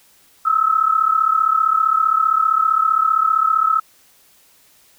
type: tone pair together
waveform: sine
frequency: 1281 / 1316.3 Hz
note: E6 / E6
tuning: -50 / -3 cents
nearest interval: unison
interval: 47 cents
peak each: -16 dBFS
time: 0.45-3.8 s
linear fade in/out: 10 ms
effects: white hiss -53 dBFS RMS until 4.98 s